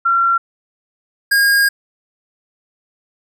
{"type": "tone pair in turn", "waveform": ["sine", "square"], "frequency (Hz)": [1367, 1625.6], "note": ["F6", "G#6"], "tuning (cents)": [-37, -38], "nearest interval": "minor third", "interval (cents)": 299, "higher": "second", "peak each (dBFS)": -11, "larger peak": "neither", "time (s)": [[0.05, 0.38], [1.31, 1.69]], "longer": "second", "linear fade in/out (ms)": 10, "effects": []}